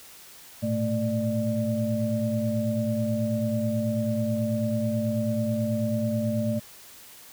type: tone cluster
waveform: sine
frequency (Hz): 110.4 / 119.6 / 221.4 / 593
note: A2 / A#2 / A3 / D5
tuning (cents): +6 / +45 / +11 / +17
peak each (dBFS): -30 / -33 / -26 / -30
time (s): 0.62-6.6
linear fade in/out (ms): 20
effects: white hiss -48 dBFS RMS until 7.32 s